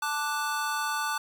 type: chord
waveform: square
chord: D major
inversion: second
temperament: equal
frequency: 880 / 1174.7 / 1480 Hz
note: A5 / D6 / F#6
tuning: 0 / 0 / 0 cents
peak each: -33 dBFS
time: 0.02-1.18 s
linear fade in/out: 5 ms
effects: 10-bit